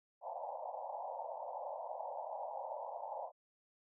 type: band-pass noise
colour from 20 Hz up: white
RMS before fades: -44 dBFS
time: 0.21-3.32 s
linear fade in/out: 50 ms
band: 530 to 940 Hz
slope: 96 dB/octave
effects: none